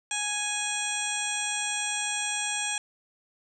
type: harmonic tone with a mistuned harmonic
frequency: 830.6 Hz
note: G#5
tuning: in tune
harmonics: 1 / 2 / 3 / 4 / 5 / 7 / 8 / 9 / 10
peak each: -37 / -37 / -34 / -35 / -45 / -37 / -43 / -35 / -35 dBFS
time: 0.11-2.78 s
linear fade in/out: 2 ms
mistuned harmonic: 10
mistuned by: +19 cents
effects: none